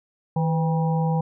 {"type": "harmonic tone with a mistuned harmonic", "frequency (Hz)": 160.3, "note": "E3", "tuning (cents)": -48, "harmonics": [1, 3, 5, 6], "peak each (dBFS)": [-20, -30, -29, -34], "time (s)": [0.36, 1.21], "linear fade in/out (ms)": 5, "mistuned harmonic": 3, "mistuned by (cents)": 66, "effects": []}